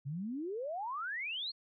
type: exponential sweep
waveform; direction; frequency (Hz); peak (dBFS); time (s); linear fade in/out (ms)
sine; up; 130.81 to 4413; -36; 0.05-1.52; 20
effects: none